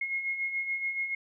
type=beating tone pair; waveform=sine; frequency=2153 / 2160 Hz; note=C7 / C#7; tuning=+49 / -45 cents; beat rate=7 Hz; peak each=-38 / -30 dBFS; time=0.01-1.15 s; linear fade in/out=5 ms; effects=none